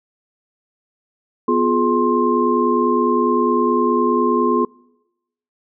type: tone cluster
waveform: sine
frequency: 247.2 / 351.7 / 421.5 / 1056 Hz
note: B3 / F4 / G#4 / C6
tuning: +2 / +12 / +26 / +16 cents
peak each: -19 dBFS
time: 1.48-4.65 s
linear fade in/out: 5 ms
effects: noise-tail reverb RT60 0.9 s tail -25 dB re dry